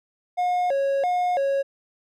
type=tone with vibrato; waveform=triangle; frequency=629 Hz; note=D#5; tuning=19 cents sharp; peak=-18 dBFS; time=0.37-1.63 s; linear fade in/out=20 ms; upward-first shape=square; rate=1.5 Hz; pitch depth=230 cents each way; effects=none